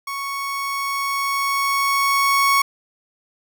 30% pulse tone with level ramp, 1108.7 Hz, C#6, in tune, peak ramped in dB -23 to -11 dBFS, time 0.07-2.62 s, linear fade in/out 5 ms, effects none

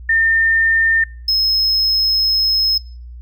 sine / triangle tone pair in turn, 1810 / 5165 Hz, A6 / E8, +48 / -36 cents, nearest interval octave + tritone, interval 1816 cents, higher second, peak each -11 dBFS, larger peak neither, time 0.09-1.04 / 1.28-2.78 s, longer second, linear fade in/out 5 ms, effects noise-tail reverb RT60 0.5 s tail -26 dB re dry + added 60 Hz sine -31 dBFS peak until 3.21 s

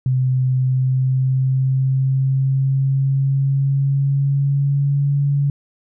sine tone with pitch glide, 129.1 to 141.6 Hz, C3 to C#3, -23 to +37 cents, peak -14 dBFS, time 0.06-5.5 s, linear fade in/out 2 ms, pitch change +160 cents, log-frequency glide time 0.54-5.14 s, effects none

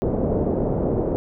white low-pass noise, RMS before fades -22 dBFS, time 0.02-1.16 s, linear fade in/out 0 ms, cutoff 540 Hz, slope 24 dB/octave, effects none

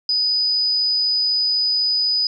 sine tone, 4978 Hz, D#8, in tune, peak -16 dBFS, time 0.09-2.27 s, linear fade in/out 2 ms, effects none

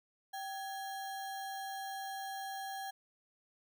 sine tone with sample-and-hold, 778 Hz, G5, 13 cents flat, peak -39 dBFS, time 0.33-2.91 s, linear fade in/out 10 ms, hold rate 2450 Hz, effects none

